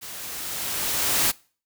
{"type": "noise with level ramp", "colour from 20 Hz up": "white", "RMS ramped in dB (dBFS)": [-38, -20], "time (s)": [0.01, 1.32], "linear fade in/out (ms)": 20, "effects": ["noise-tail reverb RT60 0.4 s tail -23 dB re dry"]}